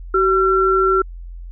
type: tone pair together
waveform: sine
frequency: 380 / 1356.4 Hz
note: F#4 / E6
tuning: +46 / +49 cents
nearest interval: octave + minor seventh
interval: 2203 cents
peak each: -15 dBFS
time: 0.14-1.02 s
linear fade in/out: 5 ms
effects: added 43 Hz sine -30 dBFS peak until 1.51 s